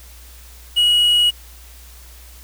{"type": "tone with quantisation", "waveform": "triangle", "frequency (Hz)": 2907, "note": "F#7", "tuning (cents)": -31, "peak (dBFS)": -10, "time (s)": [0.76, 1.31], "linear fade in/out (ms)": 20, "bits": 6, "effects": ["added 60 Hz sine -40 dBFS peak until 2.43 s", "white hiss -45 dBFS RMS until 2.43 s"]}